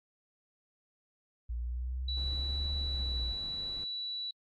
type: linear two-way sweep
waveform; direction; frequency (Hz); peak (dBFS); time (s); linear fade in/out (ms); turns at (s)
sine; up then down; 58.1 to 71.7 to 58.1; -33; 1.49-3.33; 10; 2.73
type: tone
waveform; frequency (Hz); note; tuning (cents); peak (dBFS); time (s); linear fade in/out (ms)
sine; 3940; B7; -5; -35; 2.08-4.31; 5
type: noise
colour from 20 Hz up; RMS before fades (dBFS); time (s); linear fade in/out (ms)
brown; -47; 2.17-3.84; 2
effects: AAC 32 kbps